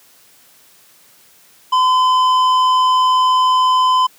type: tone with tanh clipping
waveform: triangle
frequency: 1019 Hz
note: C6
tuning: 46 cents flat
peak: -12 dBFS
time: 1.72-4.07 s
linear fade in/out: 10 ms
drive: 14 dB
effects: white hiss -49 dBFS RMS until 4.18 s + high-pass 100 Hz 12 dB/octave